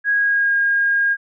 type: tone with pitch glide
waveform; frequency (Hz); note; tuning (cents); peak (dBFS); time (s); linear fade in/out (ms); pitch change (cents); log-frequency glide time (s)
sine; 1649 to 1623.5; G#6 to G#6; -13 to -40; -14; 0.04-1.17; 50; -27; 0.14-0.54
effects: none